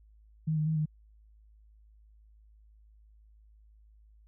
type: tone with pitch steps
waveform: sine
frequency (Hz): 157.3 / 153.5 / 158.2 / 153.4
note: D#3 / D#3 / D#3 / D#3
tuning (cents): +19 / -23 / +29 / -24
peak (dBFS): -26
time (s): 0.47-0.858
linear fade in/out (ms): 10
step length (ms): 97
effects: added 53 Hz sine -56 dBFS peak until 4.27 s